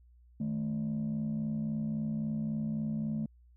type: tone pair together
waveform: sine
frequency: 154.3 / 218 Hz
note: D#3 / A3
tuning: -14 / -16 cents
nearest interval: tritone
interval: 598 cents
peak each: -34 / -30 dBFS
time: 0.4-3.26 s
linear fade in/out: 5 ms
effects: tanh soft clip ceiling -28 dBFS + added 60 Hz sine -57 dBFS peak until 3.56 s